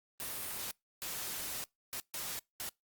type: noise bursts at uneven times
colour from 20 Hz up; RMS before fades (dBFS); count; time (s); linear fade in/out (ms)
white; -40; 5; 0.2-0.71 / 1.02-1.64 / 1.93-2 / 2.14-2.39 / 2.6-2.69; 0
effects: noise-tail reverb RT60 0.2 s tail -26 dB re dry + Opus 32 kbps